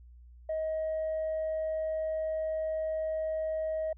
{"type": "tone", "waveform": "sine", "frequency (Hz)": 632, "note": "D#5", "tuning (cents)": 27, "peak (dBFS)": -28, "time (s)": [0.49, 3.93], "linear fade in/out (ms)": 5, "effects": ["tanh soft clip ceiling -27 dBFS", "added 60 Hz sine -50 dBFS peak until 3.97 s"]}